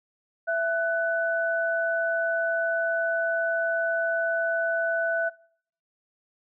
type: tone pair together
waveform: sine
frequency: 665 / 1492.9 Hz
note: E5 / F#6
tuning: +15 / +15 cents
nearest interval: octave + major second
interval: 1400 cents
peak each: -25 / -26 dBFS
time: 0.47-5.3 s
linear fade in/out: 20 ms
effects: noise-tail reverb RT60 0.6 s tail -23 dB re dry